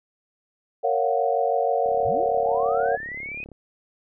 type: chord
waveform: sine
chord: Gb major seventh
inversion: first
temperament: just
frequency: 462.5 / 555 / 693.7 / 740 Hz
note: Bb4 / Db5 / F5 / Gb5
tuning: -14 / +2 / -12 / 0 cents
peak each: -25 dBFS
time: 0.83-2.97 s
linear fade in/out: 20 ms
type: click train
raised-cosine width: 2 ms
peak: -31 dBFS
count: 59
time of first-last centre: 1.86-3.517 s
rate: 35 Hz
type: linear sweep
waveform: sine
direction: up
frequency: 69.3 to 2533 Hz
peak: -31 dBFS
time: 2.05-3.44 s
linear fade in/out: 0 ms
effects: none